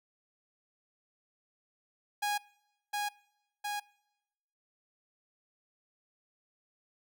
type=tone with echo; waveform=sawtooth; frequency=825 Hz; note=G#5; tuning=12 cents flat; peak=-26 dBFS; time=2.22-2.38 s; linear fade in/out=10 ms; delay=710 ms; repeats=2; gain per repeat=-2 dB; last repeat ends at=3.8 s; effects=noise-tail reverb RT60 1.0 s tail -25 dB re dry